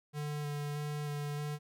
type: tone with vibrato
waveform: square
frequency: 147.2 Hz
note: D3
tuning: 4 cents sharp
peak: -36 dBFS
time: 0.13-1.59 s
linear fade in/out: 50 ms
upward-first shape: square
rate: 1.6 Hz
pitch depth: 12 cents each way
effects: none